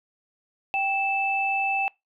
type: tone pair together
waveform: sine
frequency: 784 / 2637 Hz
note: G5 / E7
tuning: 0 / 0 cents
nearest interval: octave + major sixth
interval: 2100 cents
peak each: -25 dBFS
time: 0.74-1.88 s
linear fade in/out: 0 ms
effects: noise-tail reverb RT60 0.2 s tail -24 dB re dry